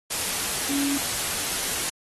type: tone in noise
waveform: sine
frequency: 280 Hz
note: C#4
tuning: 18 cents sharp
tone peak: -25 dBFS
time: 0.69-0.98 s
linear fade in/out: 10 ms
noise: white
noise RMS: -27 dBFS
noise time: 0.1-1.9 s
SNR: -1 dB
effects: AAC 32 kbps